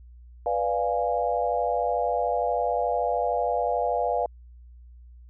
sine chord, B diminished seventh, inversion none, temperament equal, 493.9 / 587.3 / 698.5 / 830.6 Hz, B4 / D5 / F5 / Ab5, 0 / 0 / 0 / 0 cents, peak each -28 / -29 / -26 / -30 dBFS, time 0.46-4.26 s, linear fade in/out 2 ms, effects added 60 Hz sine -45 dBFS peak until 5.29 s

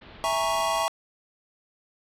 pink low-pass noise, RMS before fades -47 dBFS, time 0.01-0.85 s, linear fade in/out 10 ms, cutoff 4100 Hz, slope 48 dB/octave
square chord, A# half-diminished seventh, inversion second, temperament equal, 659.3 / 830.6 / 932.3 / 1108.7 Hz, E5 / G#5 / A#5 / C#6, 0 / 0 / 0 / 0 cents, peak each -29 / -31 / -30 / -29 dBFS, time 0.24-0.88 s, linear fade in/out 0 ms
effects low-pass 12000 Hz 12 dB/octave

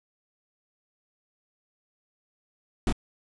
brown noise with echo, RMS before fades -23 dBFS, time 2.87-2.9 s, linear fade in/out 2 ms, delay 26 ms, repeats 1, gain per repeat -2 dB, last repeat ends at 2.926 s, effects resampled to 24000 Hz

